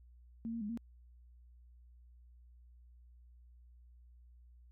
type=tone with pitch steps; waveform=sine; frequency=227.9 / 231.2 / 207.6 / 232.1 Hz; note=A#3 / A#3 / G#3 / A#3; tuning=-39 / -14 / 0 / -7 cents; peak=-37 dBFS; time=0.45-0.774 s; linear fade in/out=0 ms; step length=81 ms; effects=added 60 Hz sine -57 dBFS peak until 4.71 s